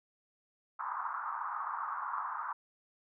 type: band-pass noise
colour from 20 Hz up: white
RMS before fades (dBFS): -38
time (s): 0.79-2.53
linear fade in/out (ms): 5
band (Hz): 920 to 1300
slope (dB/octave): 48
effects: none